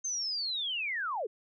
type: linear sweep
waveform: sine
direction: down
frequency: 6330 to 370 Hz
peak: -31 dBFS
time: 0.04-1.27 s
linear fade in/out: 10 ms
effects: none